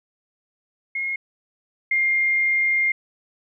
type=tone pair in turn; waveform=sine; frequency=2152 / 2116 Hz; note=C7 / C7; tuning=+48 / +19 cents; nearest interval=unison; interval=29 cents; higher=first; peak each=-23 / -17 dBFS; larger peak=second; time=0.95-1.16 / 1.91-2.92 s; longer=second; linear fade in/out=5 ms; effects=none